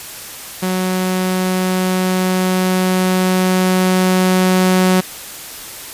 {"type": "tone with level ramp", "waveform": "sawtooth", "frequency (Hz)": 185, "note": "F#3", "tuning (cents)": 0, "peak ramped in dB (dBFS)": [-12, -6], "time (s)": [0.62, 5.01], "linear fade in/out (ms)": 10, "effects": ["white hiss -31 dBFS RMS until 5.93 s", "resampled to 32000 Hz"]}